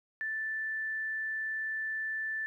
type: tone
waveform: sine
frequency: 1761 Hz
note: A6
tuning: 1 cent sharp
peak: -32 dBFS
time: 0.21-2.46 s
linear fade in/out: 0 ms
effects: 12-bit